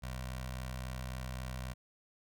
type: tone with notch filter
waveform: 15% pulse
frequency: 63.7 Hz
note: C2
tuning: 46 cents flat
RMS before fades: -41 dBFS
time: 0.02-1.74 s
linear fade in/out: 20 ms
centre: 300 Hz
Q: 0.62
effects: none